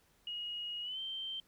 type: tone with pitch glide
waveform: sine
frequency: 2885 to 3128 Hz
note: F#7 to G7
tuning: -44 to -4 cents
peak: -38 dBFS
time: 0.27-1.4 s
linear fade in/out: 2 ms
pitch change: +140 cents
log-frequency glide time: 0.82-1 s
effects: pink hiss -70 dBFS RMS until 1.47 s